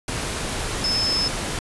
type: tone in noise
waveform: sine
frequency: 5220 Hz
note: E8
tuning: 18 cents flat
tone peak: -20 dBFS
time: 0.84-1.28 s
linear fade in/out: 2 ms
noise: pink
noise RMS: -27 dBFS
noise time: 0.08-1.59 s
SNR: +4 dB
effects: resampled to 24000 Hz